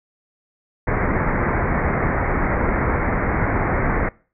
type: low-pass noise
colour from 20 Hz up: pink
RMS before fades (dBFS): -20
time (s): 0.87-4.09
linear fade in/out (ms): 5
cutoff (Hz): 2200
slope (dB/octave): 96
effects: noise-tail reverb RT60 0.4 s tail -23 dB re dry